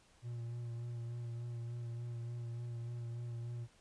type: tone with vibrato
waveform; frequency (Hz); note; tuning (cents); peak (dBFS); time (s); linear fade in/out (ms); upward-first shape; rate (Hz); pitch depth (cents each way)
triangle; 118.4; A#2; +27; -38; 0.22-3.68; 50; sine; 3.4; 23
effects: pink hiss -67 dBFS RMS until 3.8 s + resampled to 22050 Hz